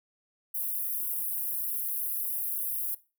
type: high-pass noise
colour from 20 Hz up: pink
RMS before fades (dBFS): -32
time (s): 0.54-2.95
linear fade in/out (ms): 10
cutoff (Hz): 11000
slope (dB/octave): 48
effects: noise-tail reverb RT60 0.3 s tail -18 dB re dry